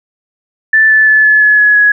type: tone with pitch steps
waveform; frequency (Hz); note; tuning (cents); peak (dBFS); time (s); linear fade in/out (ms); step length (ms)
sine; 1760 / 1745.8 / 1731.8 / 1717.8 / 1704 / 1690.3 / 1676.6; A6 / A6 / A6 / A6 / G#6 / G#6 / G#6; 0 / -14 / -28 / -42 / +44 / +30 / +16; -4; 0.73-1.92; 5; 170
effects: none